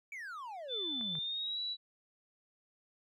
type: exponential sweep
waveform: triangle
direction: down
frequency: 2349 to 146 Hz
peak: -40 dBFS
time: 0.12-1.19 s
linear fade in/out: 2 ms
type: tone with pitch glide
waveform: sine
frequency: 3520 to 3928 Hz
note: A7 to B7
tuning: 0 to -10 cents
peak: -35 dBFS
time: 0.68-1.77 s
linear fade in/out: 50 ms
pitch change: +190 cents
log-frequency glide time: 1.11-1.6 s
type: clicks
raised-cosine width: 0.5 ms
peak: -36 dBFS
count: 2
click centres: 1.011 / 1.153 s
effects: none